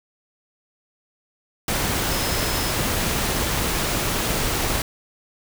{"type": "tone in noise", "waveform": "sine", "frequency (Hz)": 5160, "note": "E8", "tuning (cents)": -38, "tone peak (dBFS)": -33, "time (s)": [2.11, 2.71], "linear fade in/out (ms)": 2, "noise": "pink", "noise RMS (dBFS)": -23, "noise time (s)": [1.68, 4.82], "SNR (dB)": -13, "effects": []}